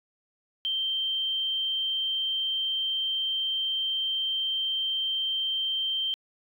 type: tone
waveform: triangle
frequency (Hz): 3136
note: G7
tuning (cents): 0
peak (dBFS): -22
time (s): 0.65-6.14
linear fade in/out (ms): 0
effects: tanh soft clip ceiling -24 dBFS